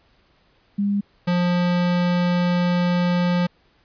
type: tone pair in turn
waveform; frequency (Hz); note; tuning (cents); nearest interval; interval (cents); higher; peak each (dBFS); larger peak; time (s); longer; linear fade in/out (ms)
sine / square; 201.9 / 176.72; G#3 / F3; -49 / +21; major second; 230; first; -18; neither; 0.78-1.01 / 1.27-3.47; second; 10
effects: pink hiss -60 dBFS RMS until 3.84 s + resampled to 11025 Hz